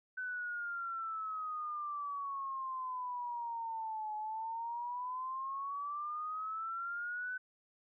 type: exponential two-way sweep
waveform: sine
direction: down then up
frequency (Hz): 1515 to 849 to 1515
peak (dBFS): -37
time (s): 0.17-7.38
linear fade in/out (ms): 10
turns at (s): 4.15
effects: none